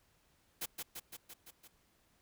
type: noise with echo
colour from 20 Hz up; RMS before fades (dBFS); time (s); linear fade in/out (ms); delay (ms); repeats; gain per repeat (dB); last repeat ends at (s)
white; -39; 0.61-0.66; 10; 170; 6; -3; 1.68
effects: pink hiss -72 dBFS RMS until 2.21 s